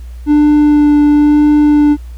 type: tone with vibrato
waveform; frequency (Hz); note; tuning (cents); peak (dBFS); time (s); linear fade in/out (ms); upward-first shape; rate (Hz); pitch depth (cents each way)
triangle; 295.7; D4; +12; -3; 0.26-1.97; 50; sine; 1; 10
effects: added 60 Hz sine -25 dBFS peak until 2.17 s + pink hiss -48 dBFS RMS until 2.17 s